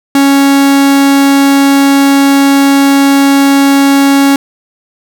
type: tone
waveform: 45% pulse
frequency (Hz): 277.2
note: C#4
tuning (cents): 0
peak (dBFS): -4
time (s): 0.15-4.36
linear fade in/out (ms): 2
effects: none